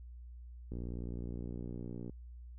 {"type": "click train", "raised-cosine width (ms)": 3, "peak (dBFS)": -30, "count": 83, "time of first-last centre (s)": [0.72, 2.096], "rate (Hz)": 59.6, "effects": ["added 60 Hz sine -47 dBFS peak until 2.58 s"]}